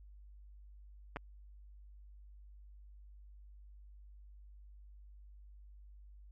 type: clicks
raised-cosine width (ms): 0.5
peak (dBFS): -26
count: 2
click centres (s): 1.161 / 1.168
effects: added 50 Hz sine -53 dBFS peak until 6.31 s + AAC 64 kbps